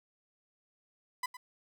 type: tone with echo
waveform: 30% pulse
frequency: 1000 Hz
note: B5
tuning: 21 cents sharp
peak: -29 dBFS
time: 1.23-1.26 s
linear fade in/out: 5 ms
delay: 110 ms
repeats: 1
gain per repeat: -13 dB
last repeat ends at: 1.37 s
effects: none